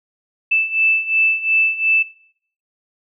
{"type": "beating tone pair", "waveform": "sine", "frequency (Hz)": [2637, 2639.8], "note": ["E7", "E7"], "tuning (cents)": [0, 2], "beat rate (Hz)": 2.8, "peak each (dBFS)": [-20, -16], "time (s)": [0.51, 2.03], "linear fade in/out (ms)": 10, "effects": ["noise-tail reverb RT60 0.6 s tail -18 dB re dry"]}